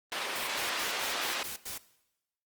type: band-pass noise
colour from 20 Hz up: white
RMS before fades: -34 dBFS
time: 0.12-1.43 s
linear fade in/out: 0 ms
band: 390 to 3600 Hz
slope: 12 dB/octave
type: noise bursts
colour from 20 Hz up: white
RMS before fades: -39 dBFS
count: 7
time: 0.35-1.782 s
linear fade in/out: 10 ms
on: 130 ms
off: 87 ms
effects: noise-tail reverb RT60 0.9 s tail -18 dB re dry + Opus 32 kbps